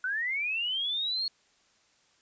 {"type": "linear sweep", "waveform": "sine", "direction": "up", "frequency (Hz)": [1458, 4350], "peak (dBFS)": -28, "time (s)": [0.04, 1.28], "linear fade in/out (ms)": 2, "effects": ["white hiss -66 dBFS RMS until 2.21 s", "resampled to 16000 Hz"]}